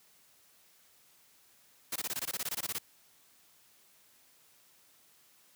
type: noise bursts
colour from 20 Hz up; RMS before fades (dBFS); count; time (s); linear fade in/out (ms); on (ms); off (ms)
white; -35; 15; 1.92-2.785; 5; 39; 20
effects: white hiss -64 dBFS RMS until 5.55 s + high-pass 80 Hz 12 dB/octave